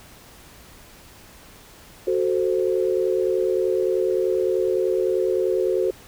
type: chord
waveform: sine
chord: F# diminished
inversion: none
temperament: equal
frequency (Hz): 370 / 440 / 523.3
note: F#4 / A4 / C5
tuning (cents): 0 / 0 / 0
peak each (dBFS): -21 / -24 / -25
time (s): 2.07-5.91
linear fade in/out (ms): 5
effects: pink hiss -47 dBFS RMS until 6.07 s